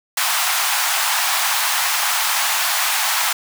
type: high-pass noise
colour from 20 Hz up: pink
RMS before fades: -19 dBFS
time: 0.17-3.33 s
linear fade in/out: 5 ms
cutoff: 750 Hz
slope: 48 dB/octave
effects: none